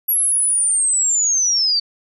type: linear sweep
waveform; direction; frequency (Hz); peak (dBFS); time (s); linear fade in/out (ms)
sine; down; 11500 to 4543; -14; 0.08-1.8; 10
effects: none